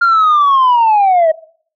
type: linear sweep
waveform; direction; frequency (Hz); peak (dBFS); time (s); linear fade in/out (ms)
sine; down; 1406 to 622.3; -5; 0.01-1.32; 10
effects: noise-tail reverb RT60 0.5 s tail -20 dB re dry + tanh soft clip ceiling -5 dBFS